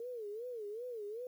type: tone with vibrato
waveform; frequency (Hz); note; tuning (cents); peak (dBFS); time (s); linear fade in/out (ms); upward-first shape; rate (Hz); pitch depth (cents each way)
sine; 452.3; A4; +48; -40; 0-1.27; 2; sine; 2.6; 180
effects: 11-bit